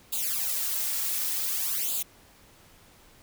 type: noise with flanger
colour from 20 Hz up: blue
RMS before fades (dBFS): -29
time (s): 0.12-2.03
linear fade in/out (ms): 10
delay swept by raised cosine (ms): 0.26 to 3.66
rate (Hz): 0.55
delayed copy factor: +0.9
effects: pink hiss -56 dBFS RMS until 3.22 s